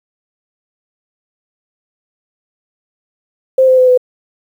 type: tone with pitch steps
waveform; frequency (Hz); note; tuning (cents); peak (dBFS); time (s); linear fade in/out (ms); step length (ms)
sine; 523.3 / 516.1 / 509 / 502; C5 / C5 / C5 / B4; 0 / -24 / -48 / +28; -5; 3.58-3.976; 5; 99
effects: 7-bit